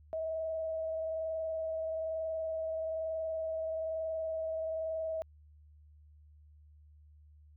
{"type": "tone with frequency modulation", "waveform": "sine", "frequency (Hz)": 642, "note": "E5", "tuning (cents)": -46, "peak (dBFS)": -33, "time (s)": [0.13, 5.22], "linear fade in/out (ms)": 0, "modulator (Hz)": 21.1, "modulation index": 0.35, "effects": ["added 75 Hz sine -56 dBFS peak until 7.56 s"]}